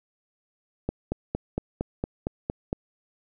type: click train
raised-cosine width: 2 ms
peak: -13 dBFS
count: 9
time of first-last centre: 0.89-2.729 s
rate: 4.35 Hz
effects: none